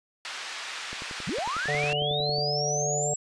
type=band-pass noise; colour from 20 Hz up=pink; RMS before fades=-37 dBFS; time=0.25-1.93 s; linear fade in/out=0 ms; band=1400 to 4900 Hz; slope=12 dB/octave
type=click train; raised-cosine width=2 ms; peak=-27 dBFS; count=17; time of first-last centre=0.93-2.385 s; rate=11 Hz
type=linear sweep; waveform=sine; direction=up; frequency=125 to 7700 Hz; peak=-28 dBFS; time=1.27-3.16 s; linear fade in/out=5 ms
type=harmonic tone; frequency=146.83 Hz; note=D3; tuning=in tune; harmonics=1 / 3 / 4 / 5; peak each=-32 / -32 / -32 / -32 dBFS; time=1.68-3.14 s; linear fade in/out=5 ms
effects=resampled to 22050 Hz